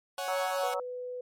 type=chord; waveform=sawtooth; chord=C# suspended fourth; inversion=none; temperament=equal; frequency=554.4 / 740 / 830.6 Hz; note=C#5 / F#5 / G#5; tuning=0 / 0 / 0 cents; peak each=-32 / -32 / -37 dBFS; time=0.18-0.74 s; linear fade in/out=2 ms
type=harmonic tone; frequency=186.3 Hz; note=F#3; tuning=12 cents sharp; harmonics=3 / 4 / 5 / 6 / 7; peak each=-33 / -37 / -39 / -43 / -38 dBFS; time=0.28-0.8 s; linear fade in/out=2 ms
type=tone; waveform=sine; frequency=497.4 Hz; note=B4; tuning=12 cents sharp; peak=-35 dBFS; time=0.63-1.21 s; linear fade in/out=5 ms
effects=MP3 64 kbps